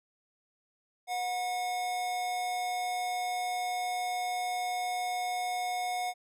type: tone with amplitude modulation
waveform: square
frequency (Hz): 727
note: F#5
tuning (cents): -31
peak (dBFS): -30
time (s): 1.07-6.14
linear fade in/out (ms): 50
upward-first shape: sine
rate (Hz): 233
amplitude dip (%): 30
effects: resampled to 32000 Hz